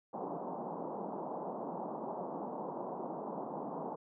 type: band-pass noise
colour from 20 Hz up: white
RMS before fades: -41 dBFS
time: 0.13-3.96 s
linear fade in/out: 10 ms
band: 160 to 970 Hz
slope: 48 dB/octave
effects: none